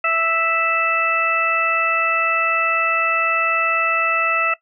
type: harmonic tone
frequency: 659 Hz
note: E5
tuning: 1 cent flat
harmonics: 1 / 2 / 3 / 4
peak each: -25 / -19 / -25 / -20 dBFS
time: 0.04-4.54 s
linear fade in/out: 5 ms
effects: noise-tail reverb RT60 0.1 s tail -17 dB re dry